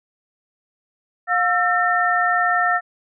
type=tone cluster; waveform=sine; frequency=713 / 1341 / 1812 Hz; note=F5 / E6 / A#6; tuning=+36 / +29 / -50 cents; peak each=-20 dBFS; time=1.27-2.81 s; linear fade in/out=50 ms; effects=none